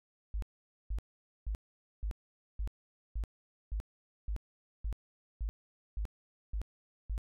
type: tone bursts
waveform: sine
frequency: 51.91 Hz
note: G#1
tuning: in tune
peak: -32 dBFS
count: 13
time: 0.34-7.179 s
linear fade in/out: 0 ms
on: 83 ms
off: 480 ms
effects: none